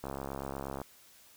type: click train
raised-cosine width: 1 ms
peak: -24 dBFS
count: 54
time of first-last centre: 0.04-0.816 s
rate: 68.3 Hz
effects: white hiss -59 dBFS RMS until 1.36 s